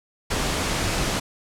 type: noise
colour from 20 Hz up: pink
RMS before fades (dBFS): -24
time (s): 0.3-1.2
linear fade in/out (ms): 10
effects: low-pass 9000 Hz 12 dB/octave